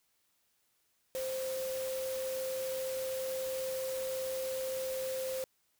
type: tone in noise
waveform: sine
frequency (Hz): 523.3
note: C5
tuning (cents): 0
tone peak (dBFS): -34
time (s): 1.15-5.44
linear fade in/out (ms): 0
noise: white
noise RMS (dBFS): -44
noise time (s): 1.15-5.44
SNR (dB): +7
effects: white hiss -75 dBFS RMS until 5.79 s